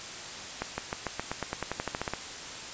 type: accelerating click train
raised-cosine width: 0.5 ms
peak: -15 dBFS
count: 16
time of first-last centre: 0.62-2.136 s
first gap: 160 ms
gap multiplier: 0.93
effects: white hiss -40 dBFS RMS until 2.73 s + resampled to 16000 Hz